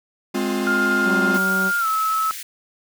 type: chord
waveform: 45% pulse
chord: F minor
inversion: first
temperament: equal with one note detuned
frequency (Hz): 207.7 / 261.6 / 354.3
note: Ab3 / C4 / F4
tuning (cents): 0 / 0 / +25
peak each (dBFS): -25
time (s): 0.34-1.38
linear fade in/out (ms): 10
type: tone with pitch glide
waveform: sine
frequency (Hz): 1408 to 1298.6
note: F6 to E6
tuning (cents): +14 to -26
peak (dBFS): -18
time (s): 0.67-2.31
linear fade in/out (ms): 0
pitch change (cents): -140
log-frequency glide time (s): 1.79-1.87
type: harmonic tone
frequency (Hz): 190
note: F#3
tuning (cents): +46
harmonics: 1 / 2 / 3 / 4 / 5 / 6 / 7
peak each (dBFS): -24 / -30 / -34 / -36 / -38 / -40 / -41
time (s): 1.04-1.72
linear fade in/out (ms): 50
type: high-pass noise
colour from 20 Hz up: white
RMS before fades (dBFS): -33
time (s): 1.34-2.43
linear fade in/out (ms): 5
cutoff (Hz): 1500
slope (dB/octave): 48
effects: none